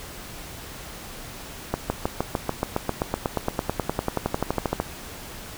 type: accelerating click train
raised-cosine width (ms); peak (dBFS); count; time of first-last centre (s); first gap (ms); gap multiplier
1; -8; 29; 1.74-4.8; 160; 0.97
effects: pink hiss -39 dBFS RMS until 5.57 s